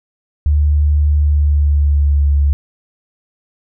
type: tone with pitch glide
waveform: sine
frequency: 74 to 71.44 Hz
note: D2 to D2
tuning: +14 to -47 cents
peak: -9 dBFS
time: 0.46-2.53 s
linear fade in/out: 0 ms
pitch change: -61 cents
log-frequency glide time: 1.17-2.29 s
effects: none